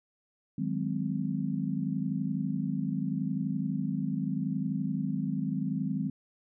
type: chord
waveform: sine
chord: Ab dominant seventh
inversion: second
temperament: just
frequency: 155.74 / 186.89 / 207.7 / 259.6 Hz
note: Eb3 / Gb3 / Ab3 / C4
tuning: +2 / +18 / 0 / -13 cents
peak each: -34 dBFS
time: 0.58-6.1 s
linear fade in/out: 5 ms
effects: none